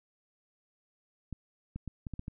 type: clicks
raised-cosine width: 5 ms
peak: -26 dBFS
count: 7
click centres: 1.327 / 1.76 / 1.877 / 2.068 / 2.137 / 2.194 / 2.281 s
effects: none